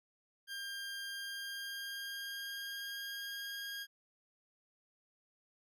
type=tone with pitch glide; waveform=20% pulse; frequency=1600 to 1626.1 Hz; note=G6 to G#6; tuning=+35 to -37 cents; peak=-36 dBFS; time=0.47-3.87 s; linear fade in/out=50 ms; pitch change=+28 cents; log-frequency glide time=1.03-3.67 s; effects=none